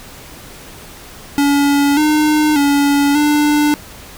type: tone with pitch steps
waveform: square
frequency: 284.2 / 303.9 / 284.4 / 296.3 Hz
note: C#4 / D#4 / C#4 / D4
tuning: +43 / -41 / +45 / +15 cents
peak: -11 dBFS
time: 1.38-3.74 s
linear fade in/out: 0 ms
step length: 590 ms
effects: pink hiss -36 dBFS RMS until 4.17 s